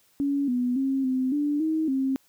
sine tone with pitch steps, 281.4 / 247 / 269 / 258.5 / 292.4 / 316.2 / 266.7 Hz, C#4 / B3 / C4 / C4 / D4 / D#4 / C4, +26 / 0 / +48 / -21 / -7 / +28 / +33 cents, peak -22 dBFS, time 0.2-2.16 s, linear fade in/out 0 ms, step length 280 ms, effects white hiss -63 dBFS RMS until 2.28 s

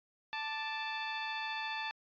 15% pulse tone pair together, 880 / 1178.1 Hz, A5 / D6, 0 / +5 cents, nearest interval perfect fourth, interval 505 cents, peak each -30 / -40 dBFS, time 0.33-1.91 s, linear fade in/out 0 ms, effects resampled to 11025 Hz

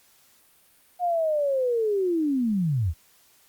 sine linear sweep, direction down, 724 to 70.1 Hz, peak -21 dBFS, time 0.99-2.94 s, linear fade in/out 50 ms, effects white hiss -59 dBFS RMS until 3.48 s + Opus 48 kbps

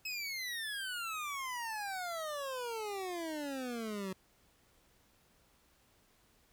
25% pulse exponential sweep, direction down, 2591 to 185 Hz, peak -34 dBFS, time 0.05-4.13 s, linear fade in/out 5 ms, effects pink hiss -69 dBFS RMS until 6.52 s

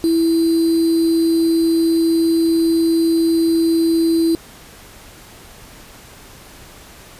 sine tone with sample-and-hold, 329.6 Hz, E4, in tune, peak -12 dBFS, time 0.04-4.35 s, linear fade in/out 0 ms, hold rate 4410 Hz, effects pink hiss -41 dBFS RMS until 7.19 s + resampled to 32000 Hz

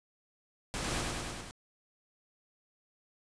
pink noise with echo, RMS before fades -36 dBFS, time 0.74-1.01 s, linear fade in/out 0 ms, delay 100 ms, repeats 5, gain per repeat -2 dB, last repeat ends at 1.51 s, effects resampled to 22050 Hz

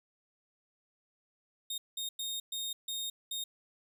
sawtooth tone bursts at uneven times, 3700 Hz, A#7, 14 cents flat, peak -32 dBFS, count 6, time 1.7-1.78 / 1.97-2.09 / 2.19-2.4 / 2.52-2.73 / 2.88-3.1 / 3.31-3.44 s, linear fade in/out 5 ms, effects 12-bit

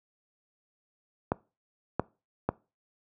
clicks, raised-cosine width 1 ms, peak -11 dBFS, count 3, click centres 1.319 / 1.996 / 2.49 s, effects noise-tail reverb RT60 0.3 s tail -22 dB re dry + high-pass 80 Hz 12 dB/octave

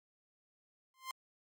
sawtooth tone with exponential growth, 1046.5 Hz, C6, in tune, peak -32 dBFS, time 0.94-1.11 s, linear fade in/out 1 ms, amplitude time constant 36 ms, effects MP3 96 kbps

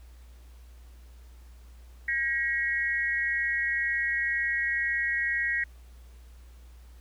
sine tone with amplitude modulation, 1900 Hz, A#6, 33 cents sharp, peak -21 dBFS, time 2.08-5.64 s, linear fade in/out 5 ms, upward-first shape sine, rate 278 Hz, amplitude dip 90%, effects added 60 Hz sine -47 dBFS peak until 7 s + pink hiss -62 dBFS RMS until 7 s

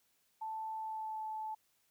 sine tone with pitch glide, 880 to 870.4 Hz, A5 to A5, 0 to -19 cents, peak -38 dBFS, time 0.41-1.55 s, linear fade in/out 10 ms, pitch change -19 cents, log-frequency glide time 0.75-1.23 s, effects white hiss -75 dBFS RMS until 1.9 s

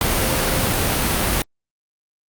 sine tone in noise, 527 Hz, C5, 12 cents sharp, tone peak -29 dBFS, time 0.19-0.69 s, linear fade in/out 2 ms, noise pink, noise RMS -19 dBFS, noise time 0.01-1.42 s, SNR -13 dB, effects Opus 48 kbps

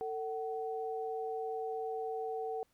sine tone pair together, 447.9 / 753.8 Hz, A4 / F#5, +31 / +32 cents, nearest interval major sixth, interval 901 cents, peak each -37 / -39 dBFS, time 0.01-2.63 s, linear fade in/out 0 ms, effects pink hiss -74 dBFS RMS until 2.73 s

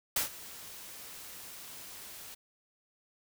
white noise with ADSR envelope, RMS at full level -28 dBFS, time 0.16-2.35 s, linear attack 5 ms, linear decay 120 ms, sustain -19 dB, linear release 12 ms, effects none

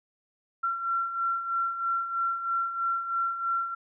sine beating tone pair, 1360 / 1363.1 Hz, F6 / F6, -46 / -42 cents, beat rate 3.1 Hz, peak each -34 / -27 dBFS, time 0.63-3.75 s, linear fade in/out 10 ms, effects none

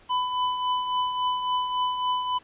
square tone with tremolo, 1000 Hz, B5, 21 cents sharp, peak -22 dBFS, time 0.09-2.39 s, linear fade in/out 20 ms, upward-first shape triangle, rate 3.6 Hz, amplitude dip 55%, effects pink hiss -55 dBFS RMS until 2.43 s + resampled to 8000 Hz

